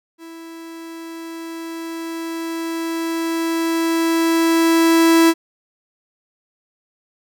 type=tone with level ramp; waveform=45% pulse; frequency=329.6 Hz; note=E4; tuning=in tune; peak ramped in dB=-35 to -9 dBFS; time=0.18-5.34 s; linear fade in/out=50 ms; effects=none